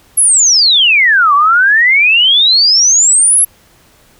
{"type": "exponential two-way sweep", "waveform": "sine", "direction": "down then up", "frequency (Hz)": [11380, 1115, 11380], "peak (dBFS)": -5, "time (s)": [0.17, 3.45], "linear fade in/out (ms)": 10, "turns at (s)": 1.34, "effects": ["pink hiss -47 dBFS RMS until 4.19 s"]}